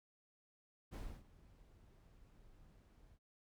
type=noise with ADSR envelope; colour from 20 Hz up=brown; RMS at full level=-44 dBFS; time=0.91-3.19 s; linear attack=34 ms; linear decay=280 ms; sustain=-20 dB; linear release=58 ms; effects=none